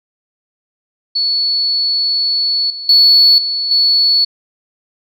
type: tone with level steps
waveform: sine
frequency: 4419 Hz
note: C#8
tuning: 6 cents flat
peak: -12 / -23 / -4 / -15 / -8 dBFS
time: 1.15-4.25 s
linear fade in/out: 10 ms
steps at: 2.7 / 2.89 / 3.38 / 3.71 s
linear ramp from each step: 2 ms
effects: tanh soft clip ceiling 0 dBFS